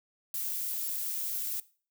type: noise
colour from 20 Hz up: violet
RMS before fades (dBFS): -34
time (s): 0.34-1.6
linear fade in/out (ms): 2
effects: noise-tail reverb RT60 0.4 s tail -19 dB re dry